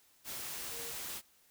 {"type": "tone in noise", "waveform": "sine", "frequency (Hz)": 466.2, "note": "A#4", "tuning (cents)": 0, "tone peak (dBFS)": -50, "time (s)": [0.7, 0.94], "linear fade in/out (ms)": 50, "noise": "white", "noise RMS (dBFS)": -42, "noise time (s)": [0.24, 1.22], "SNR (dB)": -11, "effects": ["white hiss -67 dBFS RMS until 1.5 s"]}